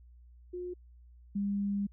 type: tone pair in turn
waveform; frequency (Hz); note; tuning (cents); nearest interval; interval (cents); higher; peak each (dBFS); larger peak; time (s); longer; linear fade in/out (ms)
sine; 358.1 / 201; F4 / G3; +43 / +44; minor seventh; 999; first; -36 / -29; second; 0.53-0.74 / 1.35-1.87; second; 10
effects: added 60 Hz sine -53 dBFS peak until 1.92 s